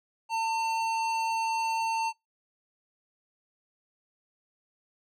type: tone with hard clipping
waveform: sine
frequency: 901 Hz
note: A5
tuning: 41 cents sharp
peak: -28 dBFS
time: 0.29-2.13 s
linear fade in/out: 50 ms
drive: 14 dB
effects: noise-tail reverb RT60 0.2 s tail -24 dB re dry